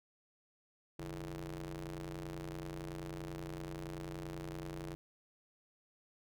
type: ring-modulated tone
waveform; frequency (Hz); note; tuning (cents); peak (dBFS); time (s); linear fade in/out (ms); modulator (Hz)
sawtooth; 90.5; F#2; -38; -35; 0.99-4.95; 0; 240
effects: none